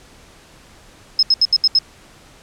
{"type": "tone bursts", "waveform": "sine", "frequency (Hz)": 5160, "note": "E8", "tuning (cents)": -38, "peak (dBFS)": -9, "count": 6, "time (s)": [1.19, 1.788], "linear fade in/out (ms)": 2, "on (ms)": 38, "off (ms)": 74, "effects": ["pink hiss -46 dBFS RMS until 2.42 s", "low-pass 9000 Hz 12 dB/octave"]}